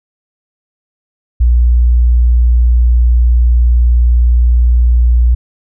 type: tone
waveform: sine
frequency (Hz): 59.8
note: A#1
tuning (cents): +45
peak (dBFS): -5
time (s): 1.4-5.35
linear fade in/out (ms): 10
effects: none